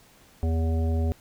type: harmonic tone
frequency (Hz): 81.3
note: E2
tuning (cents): -23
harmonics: 1 / 3 / 5 / 7 / 9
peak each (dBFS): -22 / -32 / -36 / -39 / -41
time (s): 0.43-1.12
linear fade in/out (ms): 0
effects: pink hiss -56 dBFS RMS until 1.2 s